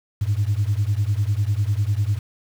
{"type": "beating tone pair", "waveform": "sine", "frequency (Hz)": [98, 108], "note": ["G2", "A2"], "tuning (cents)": [0, -32], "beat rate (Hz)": 10, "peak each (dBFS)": -20, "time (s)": [0.21, 2.19], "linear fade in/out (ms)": 10, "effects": ["tanh soft clip ceiling -13 dBFS", "7-bit"]}